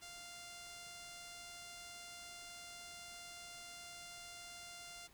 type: tone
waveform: 5% pulse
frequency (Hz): 697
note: F5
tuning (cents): -4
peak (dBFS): -39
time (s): 0.01-5.08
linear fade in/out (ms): 20
effects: pink hiss -66 dBFS RMS until 5.13 s